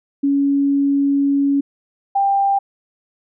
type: tone pair in turn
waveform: sine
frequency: 280 / 792 Hz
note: C#4 / G5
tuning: +18 / +18 cents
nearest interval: octave + tritone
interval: 1800 cents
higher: second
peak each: -13 dBFS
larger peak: neither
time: 0.23-1.61 / 2.15-2.59 s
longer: first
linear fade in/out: 10 ms
effects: none